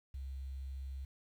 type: tone with quantisation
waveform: sine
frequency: 66.9 Hz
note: C2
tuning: 39 cents sharp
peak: -40 dBFS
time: 0.14-1.05 s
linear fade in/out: 5 ms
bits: 11
effects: none